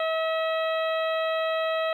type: harmonic tone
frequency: 644 Hz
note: E5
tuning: 41 cents flat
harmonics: 1 / 2 / 3 / 4 / 5 / 6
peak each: -25 / -31 / -35 / -37 / -39 / -41 dBFS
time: 0-1.93 s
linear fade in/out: 2 ms
effects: 10-bit